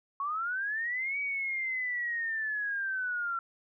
sine linear two-way sweep, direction up then down, 1091 to 2278 to 1352 Hz, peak -30 dBFS, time 0.2-3.39 s, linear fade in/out 2 ms, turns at 1.19 s, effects none

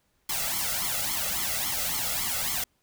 white noise with flanger, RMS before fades -29 dBFS, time 0.29-2.64 s, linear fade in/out 5 ms, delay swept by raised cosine 0.92 to 1.52 ms, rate 3.6 Hz, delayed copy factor +0.85, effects pink hiss -71 dBFS RMS until 2.82 s

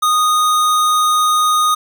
square tone, 1238 Hz, D#6, 9 cents flat, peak -12 dBFS, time 0.02-1.75 s, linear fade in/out 10 ms, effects 8-bit

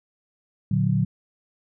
sine chord, Bb augmented, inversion none, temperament equal with one note detuned, 116.54 / 147.94 / 185 Hz, Bb2 / D3 / F#3, 0 / +13 / 0 cents, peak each -23 dBFS, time 0.71-1.05 s, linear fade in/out 5 ms, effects none

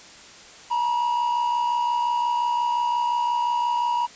triangle tone pair together, 894 / 959.7 Hz, A5 / B5, +27 / -50 cents, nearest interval minor second, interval 123 cents, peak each -28 / -19 dBFS, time 0.7-4.07 s, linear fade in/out 20 ms, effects white hiss -45 dBFS RMS until 4.15 s + resampled to 16000 Hz

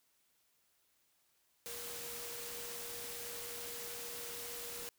sine tone in noise, 475.3 Hz, A#4, 34 cents sharp, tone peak -51 dBFS, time 1.66-4.89 s, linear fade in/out 0 ms, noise white, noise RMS -45 dBFS, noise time 1.66-4.89 s, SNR -9 dB, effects white hiss -75 dBFS RMS until 4.98 s

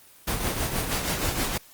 pink noise with tremolo, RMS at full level -25 dBFS, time 0.27-1.58 s, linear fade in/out 10 ms, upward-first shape sine, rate 6.3 Hz, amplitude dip 50%, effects white hiss -52 dBFS RMS until 1.73 s + Opus 24 kbps

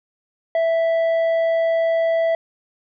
sine tone with tanh clipping, 659.3 Hz, E5, in tune, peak -17 dBFS, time 0.55-2.35 s, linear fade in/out 2 ms, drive 6 dB, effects none

